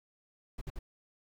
brown noise bursts, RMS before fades -39 dBFS, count 3, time 0.58-0.79 s, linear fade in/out 5 ms, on 34 ms, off 54 ms, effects none

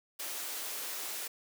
white high-pass noise, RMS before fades -39 dBFS, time 0.19-1.28 s, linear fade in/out 10 ms, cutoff 300 Hz, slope 24 dB/octave, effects none

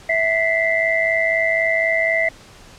sine tone cluster, 655 / 1973 / 2077 Hz, E5 / B6 / C7, -11 / -2 / -13 cents, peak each -20 dBFS, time 0.09-2.29 s, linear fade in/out 5 ms, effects pink hiss -44 dBFS RMS until 2.78 s + low-pass 8000 Hz 12 dB/octave

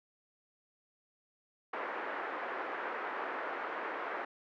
white band-pass noise, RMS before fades -39 dBFS, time 1.73-4.25 s, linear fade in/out 5 ms, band 330 to 1700 Hz, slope 24 dB/octave, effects none

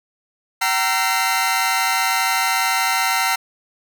sawtooth tone cluster, 765 / 929 / 1347 / 2077 Hz, G5 / A#5 / E6 / C7, -42 / -6 / +37 / -13 cents, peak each -19 dBFS, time 0.61-3.36 s, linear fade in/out 10 ms, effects none

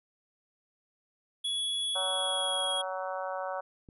square tone with pitch glide, 3374 to 3303 Hz, G#7 to G#7, +27 to -10 cents, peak -30 dBFS, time 1.44-2.82 s, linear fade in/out 10 ms, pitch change -37 cents, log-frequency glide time 1.94-2.69 s
harmonic tone, 187.4 Hz, F#3, 22 cents sharp, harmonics 3 / 4 / 5 / 6 / 7 / 8, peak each -36 / -38 / -40 / -42 / -43 / -44 dBFS, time 1.95-3.61 s, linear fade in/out 10 ms
click, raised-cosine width 3 ms, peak -37 dBFS, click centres 3.888 s
effects resampled to 32000 Hz

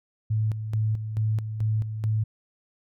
sine tone with tremolo, 108.8 Hz, A2, 19 cents flat, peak -21 dBFS, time 0.3-2.24 s, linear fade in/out 10 ms, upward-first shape square, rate 2.3 Hz, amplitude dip 60%, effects none

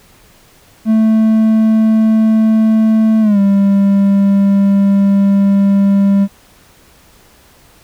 triangle tone with pitch glide, 220 to 198.28 Hz, A3 to G3, 0 to +20 cents, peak -5 dBFS, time 0.85-6.28 s, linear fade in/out 50 ms, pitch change -180 cents, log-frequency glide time 3.21-3.39 s, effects pink hiss -46 dBFS RMS until 7.83 s

